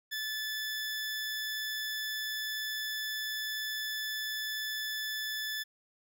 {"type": "tone", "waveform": "20% pulse", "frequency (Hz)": 1739, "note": "A6", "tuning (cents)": -21, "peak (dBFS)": -29, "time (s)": [0.11, 5.64], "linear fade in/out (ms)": 20, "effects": []}